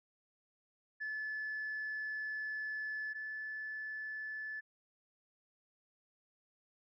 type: tone pair in turn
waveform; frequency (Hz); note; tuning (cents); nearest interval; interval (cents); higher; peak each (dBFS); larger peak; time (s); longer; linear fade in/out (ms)
sine; 1730 / 1736.6; A6 / A6; -30 / -23; unison; 7; second; -36 / -39; first; 1-3.14 / 3.14-4.61; first; 20
effects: tanh soft clip ceiling -34 dBFS